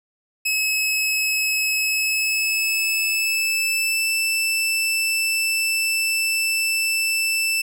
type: tone with pitch glide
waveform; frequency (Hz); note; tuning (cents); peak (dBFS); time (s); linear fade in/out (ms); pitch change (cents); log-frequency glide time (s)
sawtooth; 2575 to 2652; E7 to E7; -41 to +10; -16; 0.45-7.62; 10; +51; 1.78-4.12
effects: none